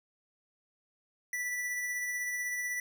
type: tone with tremolo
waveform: square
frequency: 1968 Hz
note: B6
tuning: 7 cents flat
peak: -32 dBFS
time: 1.33-2.8 s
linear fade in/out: 2 ms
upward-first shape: triangle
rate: 16 Hz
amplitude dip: 30%
effects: none